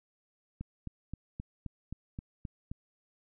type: click train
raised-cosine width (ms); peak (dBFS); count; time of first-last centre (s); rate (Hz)
5; -26; 9; 0.61-2.715; 3.8
effects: none